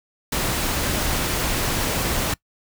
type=noise; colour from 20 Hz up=pink; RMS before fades=-23 dBFS; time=0.32-2.34 s; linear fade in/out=5 ms; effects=noise-tail reverb RT60 0.1 s tail -23 dB re dry